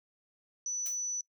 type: tone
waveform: sine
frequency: 5960 Hz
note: F#8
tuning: 12 cents sharp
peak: -32 dBFS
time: 0.66-1.21 s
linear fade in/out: 2 ms
type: noise with exponential decay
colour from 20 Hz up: blue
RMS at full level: -40 dBFS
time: 0.86-1.02 s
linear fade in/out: 0 ms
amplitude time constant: 33 ms
effects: noise-tail reverb RT60 0.1 s tail -20 dB re dry